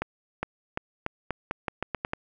accelerating click train, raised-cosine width 0.5 ms, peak -13 dBFS, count 11, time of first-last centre 0.02-2.134 s, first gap 410 ms, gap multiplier 0.84, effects none

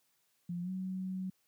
sine tone with pitch glide, 174.61 to 187.14 Hz, F3 to F#3, 0 to +20 cents, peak -35 dBFS, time 0.49-1.3 s, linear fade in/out 5 ms, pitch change +120 cents, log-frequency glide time 0.62-0.7 s, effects white hiss -75 dBFS RMS until 1.47 s + high-pass 80 Hz 12 dB/octave

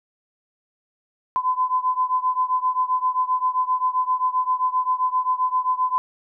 sine beating tone pair, 1013 / 1020.6 Hz, B5 / C6, +44 / -43 cents, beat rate 7.6 Hz, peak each -21 / -23 dBFS, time 1.36-5.98 s, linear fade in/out 0 ms, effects none

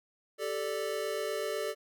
square chord, G suspended second, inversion none, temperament equal, 392 / 440 / 587.3 Hz, G4 / A4 / D5, 0 / 0 / 0 cents, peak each -39 / -36 / -37 dBFS, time 0.38-1.75 s, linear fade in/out 50 ms, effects none

